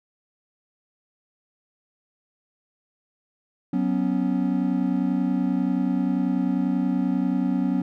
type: chord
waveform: triangle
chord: F# suspended fourth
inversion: none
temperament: equal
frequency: 185 / 246.9 / 277.2 Hz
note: F#3 / B3 / C#4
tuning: 0 / 0 / 0 cents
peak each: -23 dBFS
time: 3.73-7.82 s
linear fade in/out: 5 ms
effects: none